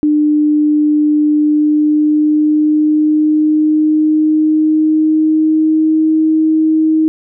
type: tone with pitch glide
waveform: sine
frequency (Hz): 300 to 315.1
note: D4 to D#4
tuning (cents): +37 to +22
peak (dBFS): -8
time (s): 0.03-7.08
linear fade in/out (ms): 0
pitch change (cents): +85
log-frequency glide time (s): 1.39-6.12
effects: none